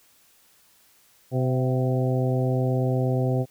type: harmonic tone with a mistuned harmonic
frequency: 128.4 Hz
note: C3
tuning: 32 cents flat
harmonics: 1 / 2 / 3 / 4 / 5 / 6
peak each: -22 / -29 / -30 / -30 / -33 / -37 dBFS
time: 1.31-3.46 s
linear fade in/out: 50 ms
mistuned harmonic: 5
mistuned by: +47 cents
effects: white hiss -59 dBFS RMS until 3.5 s